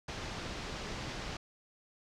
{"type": "low-pass noise", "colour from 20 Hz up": "pink", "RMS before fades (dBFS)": -41, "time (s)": [0.08, 1.37], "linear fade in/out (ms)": 5, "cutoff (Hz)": 6000, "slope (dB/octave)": 24, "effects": []}